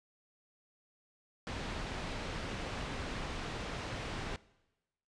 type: low-pass noise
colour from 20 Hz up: pink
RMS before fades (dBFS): -40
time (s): 1.47-4.36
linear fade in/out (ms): 0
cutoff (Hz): 4000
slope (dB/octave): 12
effects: noise-tail reverb RT60 1.0 s tail -21 dB re dry + resampled to 22050 Hz